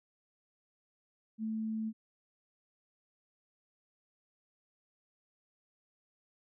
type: tone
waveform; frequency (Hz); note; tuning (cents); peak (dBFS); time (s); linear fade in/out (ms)
sine; 220; A3; 0; -33; 1.38-1.93; 50
effects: none